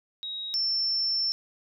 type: tone pair in turn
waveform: sine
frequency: 3801 / 5375 Hz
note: A#7 / E8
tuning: +33 / +33 cents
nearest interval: tritone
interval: 600 cents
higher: second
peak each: -32 / -24 dBFS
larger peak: second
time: 0.23-0.54 / 0.54-1.32 s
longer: second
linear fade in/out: 0 ms
effects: none